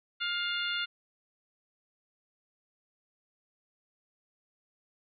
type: harmonic tone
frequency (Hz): 704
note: F5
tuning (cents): +14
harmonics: 2 / 3 / 4 / 5 / 6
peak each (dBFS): -34 / -39 / -35 / -37 / -42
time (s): 0.2-0.86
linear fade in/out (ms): 20
effects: none